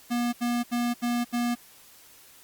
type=tone bursts; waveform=square; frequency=240 Hz; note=B3; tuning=49 cents flat; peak=-25 dBFS; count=5; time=0.1-1.554 s; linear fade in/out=20 ms; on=230 ms; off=76 ms; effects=white hiss -53 dBFS RMS until 2.43 s + Opus 48 kbps